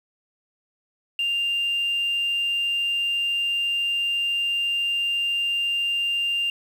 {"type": "tone", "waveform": "sine", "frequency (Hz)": 2794, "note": "F7", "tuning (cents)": 0, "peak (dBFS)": -20, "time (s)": [1.19, 6.5], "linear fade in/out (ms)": 2, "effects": ["tanh soft clip ceiling -18 dBFS", "8-bit"]}